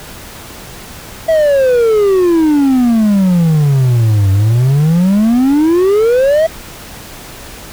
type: exponential two-way sweep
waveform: triangle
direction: down then up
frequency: 659.3 to 95.4 to 659.3 Hz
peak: -5 dBFS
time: 1.28-6.47 s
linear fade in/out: 10 ms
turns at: 4.31 s
effects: pink hiss -31 dBFS RMS until 7.72 s